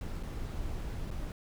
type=noise with dropouts; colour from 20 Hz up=brown; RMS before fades=-37 dBFS; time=0.01-1.32 s; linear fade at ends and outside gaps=1 ms; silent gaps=0.228-0.233 / 1.105-1.112 s; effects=none